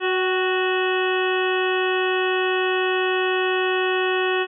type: harmonic tone with a mistuned harmonic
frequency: 370 Hz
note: F#4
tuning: in tune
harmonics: 1 / 2 / 3 / 4 / 5 / 7 / 8 / 9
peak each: -21 / -29 / -29 / -29 / -28 / -29 / -33 / -36 dBFS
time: 0-4.47 s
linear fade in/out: 50 ms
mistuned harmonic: 2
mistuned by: +37 cents
effects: none

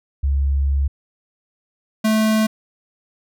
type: tone pair in turn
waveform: sine / square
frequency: 69.3 / 217.9 Hz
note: C#2 / A3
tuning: 0 / -17 cents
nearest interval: octave + minor sixth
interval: 1983 cents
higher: second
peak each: -15 dBFS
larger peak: neither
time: 0.23-0.88 / 2.04-2.47 s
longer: first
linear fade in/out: 10 ms
effects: none

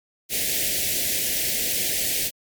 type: band-stop noise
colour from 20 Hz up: white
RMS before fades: -24 dBFS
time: 0.29-2.31 s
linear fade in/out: 50 ms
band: 690 to 1800 Hz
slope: 48 dB/octave
effects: MP3 96 kbps

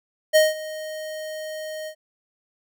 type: tone with ADSR envelope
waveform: square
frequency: 622.3 Hz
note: D#5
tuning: in tune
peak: -12 dBFS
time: 0.33-1.95 s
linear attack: 28 ms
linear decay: 180 ms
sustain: -19 dB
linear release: 79 ms
effects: none

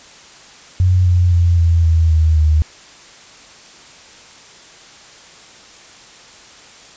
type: tone with pitch steps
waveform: sine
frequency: 91.2 / 88.71 / 86.28 / 83.92 / 81.63 / 79.39 / 77.22 Hz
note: F#2 / F2 / F2 / E2 / E2 / D#2 / D#2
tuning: -24 / +28 / -20 / +31 / -16 / +35 / -13 cents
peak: -9 dBFS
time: 0.8-2.62 s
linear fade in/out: 0 ms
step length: 260 ms
effects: white hiss -41 dBFS RMS until 6.96 s + resampled to 16000 Hz

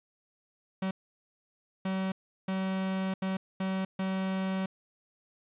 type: tone bursts at uneven times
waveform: 45% pulse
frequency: 190 Hz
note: F#3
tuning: 46 cents sharp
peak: -29 dBFS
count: 6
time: 0.82-0.91 / 1.85-2.12 / 2.48-3.14 / 3.22-3.37 / 3.6-3.85 / 3.99-4.66 s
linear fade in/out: 5 ms
effects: resampled to 8000 Hz + 10-bit

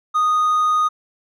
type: tone with hard clipping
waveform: triangle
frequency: 1239 Hz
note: D#6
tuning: 8 cents flat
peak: -15 dBFS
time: 0.14-0.89 s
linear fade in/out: 20 ms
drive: 5 dB
effects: none

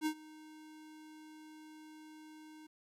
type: tone with ADSR envelope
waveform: square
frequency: 309.9 Hz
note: D#4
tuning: 7 cents flat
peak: -31 dBFS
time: 0.01-2.67 s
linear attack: 52 ms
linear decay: 76 ms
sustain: -22 dB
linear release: 8 ms
effects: resampled to 32000 Hz + 12-bit

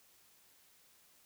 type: silence
effects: white hiss -66 dBFS RMS until 1.25 s

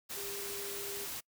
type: tone in noise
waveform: sine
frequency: 401.5 Hz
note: G4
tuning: 41 cents sharp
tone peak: -44 dBFS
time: 0.16-1.06 s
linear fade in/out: 20 ms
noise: white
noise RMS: -41 dBFS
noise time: 0.09-1.21 s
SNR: -6 dB
effects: noise-tail reverb RT60 0.1 s tail -25 dB re dry

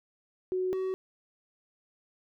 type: tone pair in turn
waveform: sine / triangle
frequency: 370 / 376.7 Hz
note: F#4 / F#4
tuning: 0 / +31 cents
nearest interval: unison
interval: 31 cents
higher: second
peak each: -27 dBFS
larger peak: neither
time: 0.52-0.73 / 0.73-0.94 s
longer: neither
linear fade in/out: 0 ms
effects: none

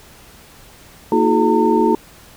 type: tone cluster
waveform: sine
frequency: 231.1 / 317.4 / 364.5 / 425.2 / 909 Hz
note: A#3 / D#4 / F#4 / G#4 / A#5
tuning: -15 / +35 / -26 / +41 / -44 cents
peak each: -18 dBFS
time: 1.12-1.95 s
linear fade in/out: 2 ms
effects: pink hiss -44 dBFS RMS until 2.36 s

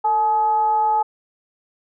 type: tone with frequency modulation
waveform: sine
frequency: 856 Hz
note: A5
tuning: 48 cents flat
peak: -15 dBFS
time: 0.04-1.03 s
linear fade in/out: 10 ms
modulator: 404 Hz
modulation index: 0.31
effects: none

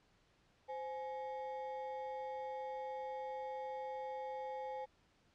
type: ring-modulated tone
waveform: triangle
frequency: 680 Hz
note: F5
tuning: 46 cents flat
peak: -36 dBFS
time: 0.68-4.86 s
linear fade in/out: 20 ms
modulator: 160 Hz
effects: pink hiss -72 dBFS RMS until 5.34 s + low-pass 5000 Hz 12 dB/octave

